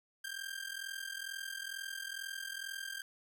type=ring-modulated tone; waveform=sawtooth; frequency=1588 Hz; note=G6; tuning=22 cents sharp; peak=-34 dBFS; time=0.24-3.02 s; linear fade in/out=2 ms; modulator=21.1 Hz; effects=none